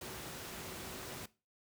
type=tone in noise; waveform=sine; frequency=374.7 Hz; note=F#4; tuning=22 cents sharp; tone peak=-55 dBFS; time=0.01-1.26 s; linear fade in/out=5 ms; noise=pink; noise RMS=-45 dBFS; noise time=0.01-1.26 s; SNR=-13 dB; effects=noise-tail reverb RT60 0.3 s tail -19 dB re dry + high-pass 80 Hz 12 dB/octave